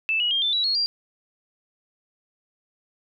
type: tone with pitch steps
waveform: sine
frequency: 2637 / 2909 / 3209 / 3540 / 3906 / 4309 / 4753 Hz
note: E7 / F#7 / G7 / A7 / B7 / C#8 / D8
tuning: 0 / -30 / +40 / +10 / -20 / -50 / +20 cents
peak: -20 dBFS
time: 0.09-0.86 s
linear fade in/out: 0 ms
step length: 110 ms
effects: none